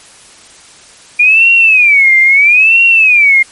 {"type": "tone with vibrato", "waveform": "sine", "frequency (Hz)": 2400, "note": "D7", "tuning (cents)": 37, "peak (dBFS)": -3, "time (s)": [1.19, 3.43], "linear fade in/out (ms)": 10, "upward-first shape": "sine", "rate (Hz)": 0.76, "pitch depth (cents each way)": 230, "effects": ["white hiss -38 dBFS RMS until 3.51 s", "MP3 48 kbps"]}